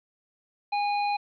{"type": "tone", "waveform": "square", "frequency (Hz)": 820, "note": "G#5", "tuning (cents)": -22, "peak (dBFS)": -25, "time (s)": [0.72, 1.17], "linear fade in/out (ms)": 10, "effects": ["resampled to 11025 Hz", "10-bit"]}